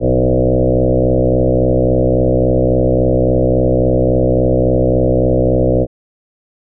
sine tone with frequency modulation, 311.1 Hz, D#4, in tune, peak -9 dBFS, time 0-5.87 s, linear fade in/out 50 ms, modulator 63.6 Hz, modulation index 4.5, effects none

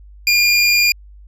25% pulse tone, 2410 Hz, D7, 44 cents sharp, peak -7 dBFS, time 0.27-0.92 s, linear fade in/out 2 ms, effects added 50 Hz sine -38 dBFS peak until 1.27 s + resampled to 32000 Hz

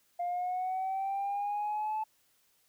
sine linear sweep, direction up, 698.5 to 872 Hz, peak -29 dBFS, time 0.19-2.04 s, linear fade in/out 10 ms, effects tanh soft clip ceiling -28 dBFS + white hiss -70 dBFS RMS until 2.68 s

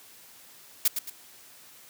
blue noise with echo, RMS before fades -21 dBFS, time 0.85-0.88 s, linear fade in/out 5 ms, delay 110 ms, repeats 2, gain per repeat -8 dB, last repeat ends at 1.1 s, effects white hiss -52 dBFS RMS until 1.89 s + high-pass 100 Hz 12 dB/octave

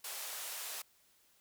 white band-pass noise, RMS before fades -43 dBFS, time 0.04-0.82 s, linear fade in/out 5 ms, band 490 to 16000 Hz, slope 24 dB/octave, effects white hiss -69 dBFS RMS until 1.4 s

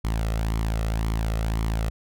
sawtooth tone with flanger, 55.1 Hz, A1, 3 cents sharp, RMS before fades -25 dBFS, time 0.04-1.9 s, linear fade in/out 10 ms, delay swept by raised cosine 0.92 to 1.57 ms, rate 1.9 Hz, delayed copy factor +0.5, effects none

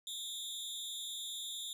sawtooth tone with amplitude modulation, 3588 Hz, A7, 33 cents sharp, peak -33 dBFS, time 0.07-1.73 s, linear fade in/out 2 ms, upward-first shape sine, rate 251 Hz, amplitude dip 95%, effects resampled to 32000 Hz

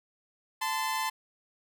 sawtooth tone pair together, 880 / 1029.8 Hz, A5 / C6, 0 / -28 cents, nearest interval minor third, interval 272 cents, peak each -28 / -28 dBFS, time 0.61-1.1 s, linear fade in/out 10 ms, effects none

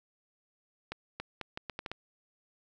accelerating click train, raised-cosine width 0.3 ms, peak -21 dBFS, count 8, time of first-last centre 0.92-1.916 s, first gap 280 ms, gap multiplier 0.76, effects none

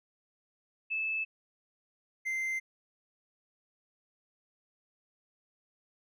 sine / triangle tone pair in turn, 2618 / 2082 Hz, E7 / C7, -13 / -9 cents, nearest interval major third, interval 396 cents, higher first, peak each -30 / -29 dBFS, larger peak second, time 0.9-1.25 / 2.25-2.6 s, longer neither, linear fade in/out 20 ms, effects none

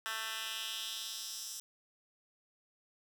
10% pulse tone with high-pass filter sweep, 222 Hz, A3, 16 cents sharp, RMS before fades -41 dBFS, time 0.06-1.6 s, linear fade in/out 0 ms, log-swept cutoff 1700 to 6400 Hz, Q 1.9, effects none

